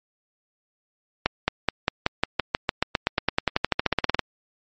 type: accelerating click train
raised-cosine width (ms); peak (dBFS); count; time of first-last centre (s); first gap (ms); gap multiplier
0.3; -3; 27; 1.26-4.193; 220; 0.94
effects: MP3 32 kbps